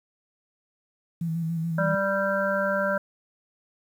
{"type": "tone with vibrato", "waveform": "sine", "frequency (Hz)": 164.81, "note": "E3", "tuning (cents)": 0, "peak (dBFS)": -25, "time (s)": [1.21, 1.95], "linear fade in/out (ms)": 5, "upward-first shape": "square", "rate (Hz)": 7, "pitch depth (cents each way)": 32}
{"type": "harmonic tone", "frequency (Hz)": 196, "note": "G3", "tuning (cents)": 0, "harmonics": [1, 3, 5, 7, 8], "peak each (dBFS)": [-31, -25, -34, -30, -29], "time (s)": [1.78, 2.98], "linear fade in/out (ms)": 5}
{"effects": ["9-bit"]}